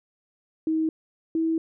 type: tone pair in turn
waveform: sine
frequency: 317.9 / 324.6 Hz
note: D#4 / E4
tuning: +37 / -27 cents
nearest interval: unison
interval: 36 cents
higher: second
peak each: -21 dBFS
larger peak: neither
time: 0.67-0.89 / 1.35-1.58 s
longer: second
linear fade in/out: 2 ms
effects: none